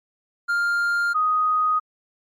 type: tone pair in turn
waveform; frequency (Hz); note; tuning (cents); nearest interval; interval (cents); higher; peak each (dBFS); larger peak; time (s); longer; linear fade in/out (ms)
triangle / sine; 1401 / 1248.1; F6 / D#6; +5 / +5; major second; 200; first; -17; neither; 0.48-1.14 / 1.14-1.8; neither; 20
effects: MP3 64 kbps